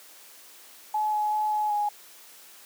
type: tone with pitch steps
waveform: sine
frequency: 853 / 845 / 852 / 847 / 831 Hz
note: G#5 / G#5 / G#5 / G#5 / G#5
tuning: +46 / +30 / +44 / +34 / +1 cents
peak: -23 dBFS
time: 0.94-1.89 s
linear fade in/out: 5 ms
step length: 190 ms
effects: white hiss -50 dBFS RMS until 2.65 s + high-pass 300 Hz 12 dB/octave